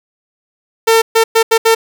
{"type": "tone bursts at uneven times", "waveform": "sawtooth", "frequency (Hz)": 451.5, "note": "A4", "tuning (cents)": 45, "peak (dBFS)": -3, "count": 5, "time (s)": [[0.87, 1.02], [1.15, 1.24], [1.35, 1.43], [1.51, 1.58], [1.65, 1.75]], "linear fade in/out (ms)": 10, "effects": []}